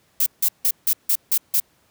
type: noise bursts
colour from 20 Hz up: violet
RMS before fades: -18 dBFS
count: 7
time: 0.2-1.601 s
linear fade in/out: 5 ms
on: 63 ms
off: 160 ms
effects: pink hiss -61 dBFS RMS until 1.9 s + high-pass 80 Hz 12 dB/octave